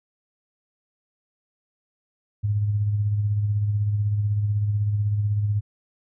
sine tone with tremolo, 103.83 Hz, G#2, in tune, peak -18 dBFS, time 2.43-5.61 s, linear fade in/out 20 ms, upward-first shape sine, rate 16 Hz, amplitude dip 40%, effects none

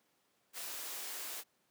white high-pass noise, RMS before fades -43 dBFS, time 0.53-1.44 s, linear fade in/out 50 ms, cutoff 310 Hz, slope 12 dB/octave, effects pink hiss -75 dBFS RMS until 1.7 s + high-pass 200 Hz 12 dB/octave

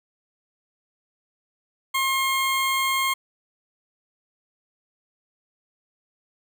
20% pulse tone, 1071 Hz, C6, 40 cents sharp, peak -16 dBFS, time 1.94-3.14 s, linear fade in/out 10 ms, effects none

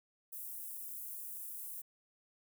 white high-pass noise, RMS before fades -45 dBFS, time 0.32-1.82 s, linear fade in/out 10 ms, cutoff 10000 Hz, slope 24 dB/octave, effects none

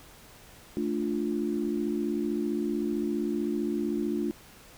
sine chord, D minor, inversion second, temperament equal, 220 / 293.7 / 349.2 Hz, A3 / D4 / F4, 0 / 0 / 0 cents, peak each -31 dBFS, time 0.77-4.31 s, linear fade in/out 0 ms, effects pink hiss -52 dBFS RMS until 4.77 s

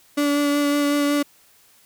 35% pulse tone with vibrato, 288.6 Hz, D4, 30 cents flat, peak -16 dBFS, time 0.17-1.23 s, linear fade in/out 10 ms, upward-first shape sine, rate 5.4 Hz, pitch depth 13 cents each way, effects white hiss -55 dBFS RMS until 1.85 s

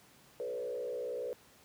sine tone with frequency modulation, 493.9 Hz, B4, in tune, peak -35 dBFS, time 0.4-1.33 s, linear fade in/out 0 ms, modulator 60.9 Hz, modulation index 1.1, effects pink hiss -61 dBFS RMS until 1.64 s + high-pass 100 Hz 12 dB/octave

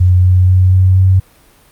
sine tone with pitch steps, 90.7 / 91.54 / 92.39 / 93.25 / 94.12 Hz, F#2 / F#2 / F#2 / F#2 / F#2, -34 / -18 / -2 / +14 / +30 cents, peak -5 dBFS, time 0-1.2 s, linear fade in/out 10 ms, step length 240 ms, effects pink hiss -47 dBFS RMS until 1.71 s + Opus 48 kbps

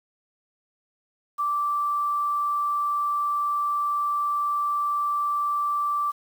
sine tone with quantisation, 1169 Hz, D6, 8 cents flat, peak -22 dBFS, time 1.38-6.12 s, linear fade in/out 20 ms, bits 8, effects none

